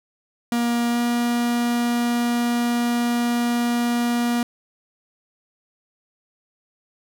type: tone with pitch glide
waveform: 45% pulse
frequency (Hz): 237.1 to 238.9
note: A#3 to A#3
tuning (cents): +30 to +43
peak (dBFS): -19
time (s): 0.52-4.43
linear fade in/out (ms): 2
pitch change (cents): +13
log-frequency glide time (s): 0.9-0.98
effects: none